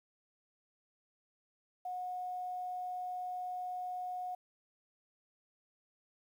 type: tone with quantisation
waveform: sine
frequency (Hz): 728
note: F#5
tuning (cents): -28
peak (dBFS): -37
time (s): 1.85-4.35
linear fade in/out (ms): 5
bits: 11
effects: none